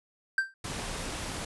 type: tone with exponential decay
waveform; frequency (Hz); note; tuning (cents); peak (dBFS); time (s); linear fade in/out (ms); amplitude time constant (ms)
triangle; 1568; G6; 0; -18; 0.38-0.54; 2; 33
type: noise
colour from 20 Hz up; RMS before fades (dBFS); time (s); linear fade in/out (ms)
pink; -36; 0.64-1.45; 5
effects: resampled to 24000 Hz